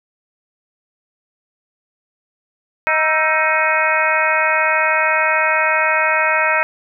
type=harmonic tone with a mistuned harmonic; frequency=313.2 Hz; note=D#4; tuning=11 cents sharp; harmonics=2 / 3 / 4 / 5 / 6 / 7 / 8; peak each=-21 / -21 / -21 / -21 / -21 / -21 / -21 dBFS; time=2.87-6.63 s; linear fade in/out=0 ms; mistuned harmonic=4; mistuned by=+96 cents; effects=none